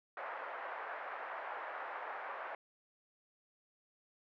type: band-pass noise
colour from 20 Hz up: pink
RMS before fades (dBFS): -44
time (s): 0.17-2.55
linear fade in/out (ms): 2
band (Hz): 610 to 1800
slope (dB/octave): 24
effects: none